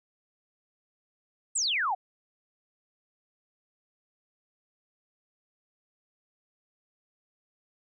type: exponential sweep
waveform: sine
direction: down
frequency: 8630 to 701 Hz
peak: -25 dBFS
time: 1.55-1.95 s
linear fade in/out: 10 ms
effects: none